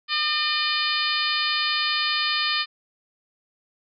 harmonic tone, 605 Hz, D#5, 49 cents flat, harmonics 2 / 3 / 4 / 5 / 6 / 7 / 8, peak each -29 / -29 / -29 / -29 / -29 / -29 / -29 dBFS, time 0.08-2.66 s, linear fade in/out 50 ms, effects none

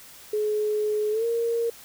sine tone with pitch glide, 423.8 to 464.8 Hz, G#4 to A#4, +35 to -5 cents, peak -22 dBFS, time 0.33-1.7 s, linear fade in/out 5 ms, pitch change +160 cents, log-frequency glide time 1.11-1.25 s, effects white hiss -47 dBFS RMS until 1.84 s

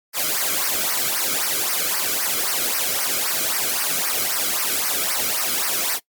white noise with flanger, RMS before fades -22 dBFS, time 0.13-6 s, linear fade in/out 50 ms, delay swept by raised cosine 0.27 to 1.13 ms, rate 3.8 Hz, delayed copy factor -0.95, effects noise-tail reverb RT60 0.1 s tail -21 dB re dry + MP3 96 kbps

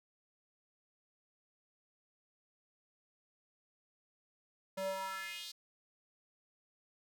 square tone with high-pass filter sweep, 191.2 Hz, G3, 43 cents flat, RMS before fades -41 dBFS, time 4.77-5.52 s, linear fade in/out 10 ms, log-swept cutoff 400 to 4500 Hz, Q 3.2, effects none

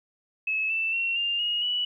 sine tone with pitch steps, 2589 / 2657 / 2727 / 2799 / 2873 / 2948 Hz, E7 / E7 / F7 / F7 / F7 / F#7, -32 / +13 / -42 / +3 / +48 / -7 cents, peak -24 dBFS, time 0.47-1.85 s, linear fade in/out 5 ms, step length 230 ms, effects 11-bit

